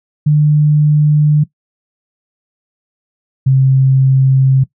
sine tone pair in turn, 150 / 133.29 Hz, D3 / C3, +37 / +32 cents, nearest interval major second, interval 205 cents, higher first, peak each -6 dBFS, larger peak neither, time 0.26-1.44 / 3.46-4.64 s, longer neither, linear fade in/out 10 ms, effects noise-tail reverb RT60 0.1 s tail -18 dB re dry

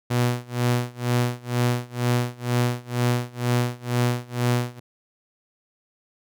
sawtooth tone with tremolo, 122 Hz, B2, 21 cents flat, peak -14 dBFS, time 0.1-4.8 s, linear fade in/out 10 ms, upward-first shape sine, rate 2.1 Hz, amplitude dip 95%, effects none

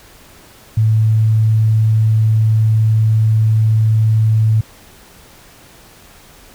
sine tone, 109.9 Hz, A2, 2 cents flat, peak -9 dBFS, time 0.77-4.61 s, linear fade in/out 5 ms, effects pink hiss -43 dBFS RMS until 6.54 s

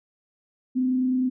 sine tone with frequency modulation, 255.7 Hz, C4, 40 cents flat, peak -20 dBFS, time 0.75-1.3 s, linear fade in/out 20 ms, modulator 29.6 Hz, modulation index 0.2, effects none

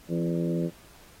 harmonic tone with a mistuned harmonic, 84.4 Hz, E2, 41 cents sharp, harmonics 2 / 3 / 4 / 5 / 6 / 7, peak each -27 / -34 / -31 / -37 / -37 / -39 dBFS, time 0.08-0.71 s, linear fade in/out 50 ms, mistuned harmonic 3, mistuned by +23 cents, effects pink hiss -54 dBFS RMS until 1.2 s + AAC 48 kbps

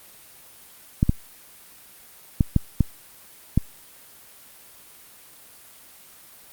clicks, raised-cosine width 5 ms, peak -4 dBFS, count 6, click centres 1.029 / 1.094 / 2.408 / 2.563 / 2.807 / 3.576 s, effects white hiss -48 dBFS RMS until 6.52 s + Opus 32 kbps

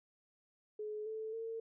sine tone with pitch steps, 425.1 / 438.6 / 452.5 Hz, G#4 / A4 / A4, +40 / -6 / +48 cents, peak -39 dBFS, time 0.79-1.6 s, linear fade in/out 5 ms, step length 270 ms, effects none

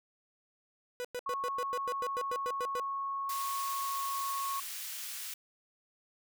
45% pulse tone bursts, 493.9 Hz, B4, in tune, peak -35 dBFS, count 13, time 1-2.798 s, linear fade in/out 0 ms, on 46 ms, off 100 ms
sine tone, 1100 Hz, C#6, 14 cents flat, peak -33 dBFS, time 1.26-4.6 s, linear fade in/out 5 ms
white high-pass noise, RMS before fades -41 dBFS, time 3.29-5.34 s, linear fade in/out 5 ms, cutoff 1700 Hz, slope 12 dB/octave
effects none

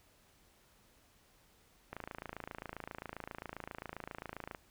click train, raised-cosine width 0.5 ms, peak -27 dBFS, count 73, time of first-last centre 1.93-4.548 s, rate 27.5 Hz, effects pink hiss -67 dBFS RMS until 4.7 s

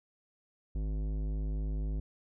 sine tone with tanh clipping, 51.9 Hz, G#1, in tune, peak -33 dBFS, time 0.75-2 s, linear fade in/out 5 ms, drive 15 dB, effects none

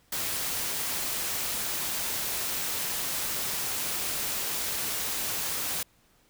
white noise, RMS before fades -31 dBFS, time 0.12-5.83 s, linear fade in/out 5 ms, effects pink hiss -64 dBFS RMS until 6.29 s

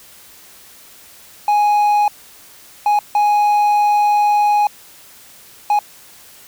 triangle tone bursts at uneven times, 830.6 Hz, G#5, in tune, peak -9 dBFS, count 4, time 1.48-2.08 / 2.86-2.99 / 3.15-4.67 / 5.7-5.79 s, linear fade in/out 2 ms, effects white hiss -43 dBFS RMS until 6.47 s

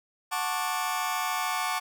sawtooth chord, D major seventh, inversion first, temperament just, 734.2 / 881 / 1101.2 / 1174.7 Hz, F#5 / A5 / C#6 / D6, -14 / +2 / -12 / 0 cents, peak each -29 dBFS, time 0.31-1.8 s, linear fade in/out 20 ms, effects none

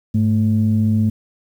sine tone pair together, 103.83 / 218.8 Hz, G#2 / A3, 0 / -9 cents, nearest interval octave + minor second, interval 1291 cents, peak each -15 dBFS, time 0.14-1.1 s, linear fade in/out 10 ms, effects tanh soft clip ceiling -7 dBFS + 8-bit

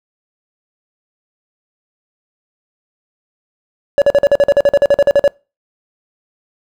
triangle tone bursts, 568 Hz, C#5, 42 cents sharp, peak -4 dBFS, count 16, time 3.98-5.278 s, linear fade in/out 0 ms, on 38 ms, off 46 ms, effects noise-tail reverb RT60 0.3 s tail -25 dB re dry

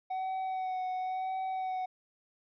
triangle tone with vibrato, 749 Hz, F#5, 21 cents sharp, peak -30 dBFS, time 0.1-1.86 s, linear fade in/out 10 ms, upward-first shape sine, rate 0.95 Hz, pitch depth 20 cents each way, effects resampled to 11025 Hz

